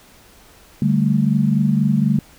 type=chord; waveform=sine; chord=D suspended fourth; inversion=none; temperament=equal; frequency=146.83 / 196 / 220 Hz; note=D3 / G3 / A3; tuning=0 / 0 / 0 cents; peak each=-18 dBFS; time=0.82-2.19 s; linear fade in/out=2 ms; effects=pink hiss -48 dBFS RMS until 2.38 s